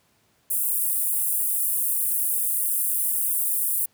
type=high-pass noise; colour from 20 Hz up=pink; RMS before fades=-24 dBFS; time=0.5-3.86 s; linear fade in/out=10 ms; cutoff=9200 Hz; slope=48 dB/octave; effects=pink hiss -64 dBFS RMS until 3.93 s + high-pass 80 Hz 12 dB/octave